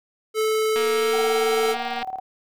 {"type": "tone with pitch glide", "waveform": "square", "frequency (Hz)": [435.8, 443.2], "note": ["A4", "A4"], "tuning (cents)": [-17, 13], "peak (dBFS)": -20, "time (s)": [0.34, 1.76], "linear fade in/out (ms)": 50, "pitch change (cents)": 30, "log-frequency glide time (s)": [0.89, 1.15]}
{"type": "click train", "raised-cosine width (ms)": 0.3, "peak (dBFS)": -15, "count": 299, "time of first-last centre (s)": [0.76, 2.028], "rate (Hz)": 235}
{"type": "tone with tremolo", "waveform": "sine", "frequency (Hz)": 757, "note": "F#5", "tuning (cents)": 39, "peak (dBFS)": -25, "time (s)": [1.13, 2.2], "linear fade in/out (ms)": 10, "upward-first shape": "square", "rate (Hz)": 18, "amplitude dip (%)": 70}
{"effects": []}